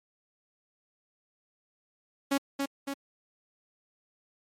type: tone with echo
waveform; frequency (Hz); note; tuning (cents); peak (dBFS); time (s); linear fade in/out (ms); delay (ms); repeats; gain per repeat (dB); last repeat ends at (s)
sawtooth; 277.2; C#4; 0; -20; 2.31-2.38; 10; 280; 2; -4; 2.94
effects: MP3 64 kbps